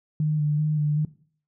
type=tone with vibrato; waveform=sine; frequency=150.9 Hz; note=D3; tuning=47 cents sharp; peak=-20 dBFS; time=0.2-1.05 s; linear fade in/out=2 ms; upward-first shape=square; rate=2.6 Hz; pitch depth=23 cents each way; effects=noise-tail reverb RT60 0.5 s tail -18 dB re dry